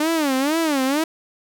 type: tone with vibrato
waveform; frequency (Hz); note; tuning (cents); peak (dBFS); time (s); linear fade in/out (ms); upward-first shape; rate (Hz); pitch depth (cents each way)
sawtooth; 293.7; D4; 0; -14; 0-1.04; 5; sine; 2.1; 210
effects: none